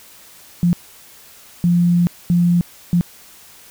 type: tone bursts at uneven times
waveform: sine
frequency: 174.1 Hz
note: F3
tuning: 5 cents flat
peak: -11 dBFS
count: 4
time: 0.63-0.73 / 1.64-2.07 / 2.3-2.61 / 2.93-3.01 s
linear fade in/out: 0 ms
effects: white hiss -44 dBFS RMS until 3.7 s